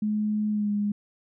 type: tone with pitch glide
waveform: sine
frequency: 211.8 to 206 Hz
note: G#3 to G#3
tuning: +34 to -14 cents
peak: -23 dBFS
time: 0.02-0.92 s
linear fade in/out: 5 ms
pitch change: -48 cents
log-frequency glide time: 0.5-0.71 s
effects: none